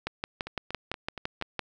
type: two click trains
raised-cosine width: 0.3 ms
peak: -14 / -21 dBFS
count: 10 / 5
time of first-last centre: 0.07-1.593 / 0.47-1.413 s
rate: 5.91 / 4.24 Hz
effects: none